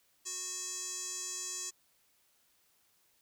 square tone with band-pass filter, 367.2 Hz, F#4, 13 cents flat, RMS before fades -40 dBFS, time 0.25-1.71 s, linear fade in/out 20 ms, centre 6900 Hz, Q 5.5, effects white hiss -71 dBFS RMS until 3.21 s

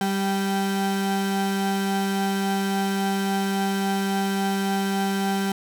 35% pulse tone pair together, 196 / 780.4 Hz, G3 / G5, 0 / -8 cents, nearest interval 2 octaves, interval 2392 cents, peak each -21 / -27 dBFS, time 0.01-5.52 s, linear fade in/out 2 ms, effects none

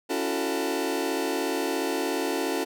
sawtooth chord, F# minor seventh, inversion second, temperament just, 277.5 / 333 / 370 / 444 Hz, C#4 / E4 / F#4 / A4, +2 / +18 / 0 / +16 cents, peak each -27 dBFS, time 0.09-2.65 s, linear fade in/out 20 ms, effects none

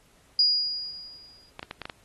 sine tone with exponential decay, 4879 Hz, D#8, 35 cents flat, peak -16 dBFS, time 0.39-1.5 s, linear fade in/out 2 ms, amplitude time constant 240 ms
clicks, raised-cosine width 0.3 ms, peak -19 dBFS, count 6, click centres 1.594 / 1.629 / 1.711 / 1.817 / 1.855 / 1.898 s
effects pink hiss -61 dBFS RMS until 2.04 s + AAC 32 kbps

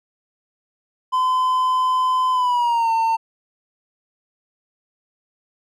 triangle tone with pitch glide, 1021 to 904.4 Hz, C6 to A5, -43 to +47 cents, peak -14 dBFS, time 1.12-3.17 s, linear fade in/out 20 ms, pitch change -210 cents, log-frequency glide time 2.32-2.91 s, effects none

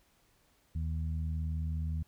harmonic tone, 79.5 Hz, D#2, 38 cents sharp, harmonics 1 / 2 / 3, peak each -32 / -39 / -50 dBFS, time 0.75-2.03 s, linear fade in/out 5 ms, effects pink hiss -69 dBFS RMS until 2.07 s

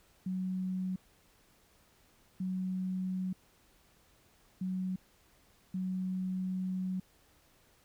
sine tone bursts at uneven times, 185.8 Hz, F#3, 7 cents sharp, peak -32 dBFS, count 4, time 0.26-0.96 / 2.4-3.33 / 4.61-4.96 / 5.74-7 s, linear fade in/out 5 ms, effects pink hiss -66 dBFS RMS until 7.84 s

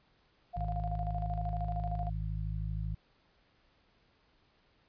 sine tone with tremolo, 706 Hz, F5, 19 cents sharp, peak -35 dBFS, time 0.53-2.1 s, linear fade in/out 20 ms, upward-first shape square, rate 13 Hz, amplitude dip 65%
harmonic tone, 52.9 Hz, G#1, 33 cents sharp, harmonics 1 / 2 / 3, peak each -35 / -38 / -40 dBFS, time 0.56-2.95 s, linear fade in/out 10 ms
effects pink hiss -69 dBFS RMS until 4.88 s + resampled to 11025 Hz

